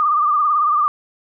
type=tone with vibrato; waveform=sine; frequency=1200 Hz; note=D6; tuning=37 cents sharp; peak=-13 dBFS; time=0-0.88 s; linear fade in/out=0 ms; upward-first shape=triangle; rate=18 Hz; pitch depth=78 cents each way; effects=none